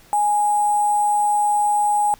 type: tone with sample-and-hold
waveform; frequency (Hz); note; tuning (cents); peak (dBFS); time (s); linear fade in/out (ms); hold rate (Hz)
sine; 830.6; G#5; 0; -15; 0.13-2.14; 0; 8820
effects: pink hiss -50 dBFS RMS until 2.19 s